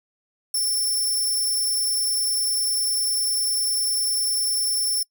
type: tone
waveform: 5% pulse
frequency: 5390 Hz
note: E8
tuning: 38 cents sharp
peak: -15 dBFS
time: 0.54-5.03 s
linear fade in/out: 5 ms
effects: noise-tail reverb RT60 0.1 s tail -25 dB re dry